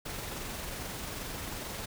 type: noise with amplitude modulation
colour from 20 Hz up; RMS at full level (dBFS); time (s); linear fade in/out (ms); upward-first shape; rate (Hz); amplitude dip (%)
pink; -38; 0.05-1.86; 10; sine; 22.5; 25
effects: none